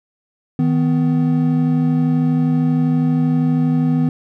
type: tone pair together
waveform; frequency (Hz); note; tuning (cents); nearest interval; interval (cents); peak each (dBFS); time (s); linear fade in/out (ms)
triangle; 158.1 / 250.7; D#3 / B3; +28 / +26; minor sixth; 798; -14; 0.59-4.09; 2
effects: none